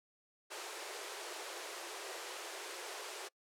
pink high-pass noise, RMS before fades -45 dBFS, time 0.5-3.29 s, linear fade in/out 20 ms, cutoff 340 Hz, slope 96 dB/octave, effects noise-tail reverb RT60 0.1 s tail -25 dB re dry + low-pass 10000 Hz 12 dB/octave

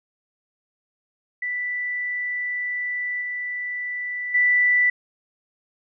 sine tone with level steps, 1975.5 Hz, B6, in tune, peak -24 / -26 / -15 dBFS, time 1.42-4.9 s, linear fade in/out 5 ms, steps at 3.21 / 4.34 s, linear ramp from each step 10 ms, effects none

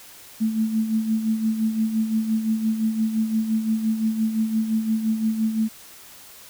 sine tone with tremolo, 220.5 Hz, A3, 4 cents sharp, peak -17 dBFS, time 0.4-5.69 s, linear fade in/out 20 ms, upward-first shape sine, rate 5.8 Hz, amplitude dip 60%, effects white hiss -45 dBFS RMS until 6.49 s

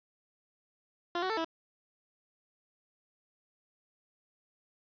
15% pulse tone with pitch steps, 347 / 373.9 / 443.4 / 326.7 Hz, F4 / F#4 / A4 / E4, -11 / +18 / +13 / -15 cents, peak -24 dBFS, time 1.15-1.446 s, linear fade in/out 2 ms, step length 74 ms, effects resampled to 11025 Hz + 9-bit

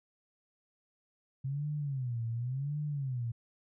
sine tone with vibrato, 131 Hz, C3, 2 cents sharp, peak -32 dBFS, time 1.44-3.32 s, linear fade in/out 10 ms, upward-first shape sine, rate 0.91 Hz, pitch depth 230 cents each way, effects none

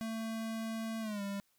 square tone with pitch glide, 223.8 to 199.38 Hz, A3 to G3, +30 to +30 cents, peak -37 dBFS, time 0.01-1.4 s, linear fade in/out 0 ms, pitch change -200 cents, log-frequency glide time 1.01-1.22 s, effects white hiss -74 dBFS RMS until 1.58 s

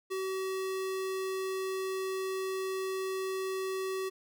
square tone, 380.1 Hz, F#4, 47 cents sharp, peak -33 dBFS, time 0.1-4.1 s, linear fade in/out 20 ms, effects none

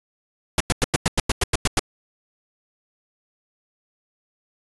pink noise bursts, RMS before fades -18 dBFS, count 11, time 0.58-1.794 s, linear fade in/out 2 ms, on 24 ms, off 95 ms, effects resampled to 24000 Hz

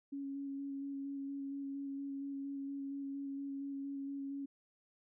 sine tone with vibrato, 277.2 Hz, C#4, in tune, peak -39 dBFS, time 0.12-4.46 s, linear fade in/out 10 ms, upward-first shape square, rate 4.3 Hz, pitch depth 11 cents each way, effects none

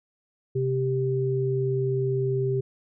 sine tone pair together, 130.81 / 392 Hz, C3 / G4, 0 / 0 cents, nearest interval octave + perfect fifth, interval 1900 cents, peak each -25 dBFS, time 0.55-2.61 s, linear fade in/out 10 ms, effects none

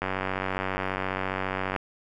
click train, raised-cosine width 0.5 ms, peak -13 dBFS, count 166, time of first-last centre 0.02-1.762 s, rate 94.7 Hz, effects none

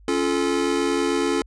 square chord, Db augmented, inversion none, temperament just, 277.2 / 346.5 / 433.1 Hz, Db4 / F4 / A4, 0 / -14 / -27 cents, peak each -25 dBFS, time 0.08-1.42 s, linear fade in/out 2 ms, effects added 50 Hz sine -46 dBFS peak until 1.46 s + resampled to 22050 Hz

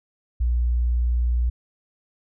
sine tone, 59.9 Hz, A#1, 48 cents sharp, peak -18 dBFS, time 0.4-1.5 s, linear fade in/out 10 ms, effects none

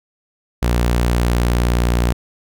sawtooth tone, 59.6 Hz, A#1, 39 cents sharp, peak -10 dBFS, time 0.62-2.13 s, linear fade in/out 10 ms, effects none

